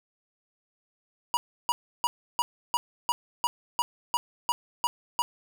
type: tone bursts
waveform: square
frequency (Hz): 963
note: B5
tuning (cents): -44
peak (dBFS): -23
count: 12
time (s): 1.34-5.22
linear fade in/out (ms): 0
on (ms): 30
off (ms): 320
effects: none